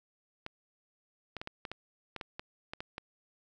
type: clicks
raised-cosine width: 0.3 ms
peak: -23 dBFS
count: 12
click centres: 0.464 / 1.367 / 1.415 / 1.474 / 1.652 / 1.716 / 2.163 / 2.212 / 2.395 / 2.735 / 2.805 / 2.981 s
effects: none